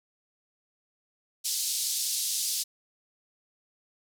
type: band-pass noise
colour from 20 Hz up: pink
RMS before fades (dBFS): -30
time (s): 1.44-2.64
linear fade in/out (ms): 20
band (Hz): 4200 to 13000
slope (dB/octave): 24
effects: none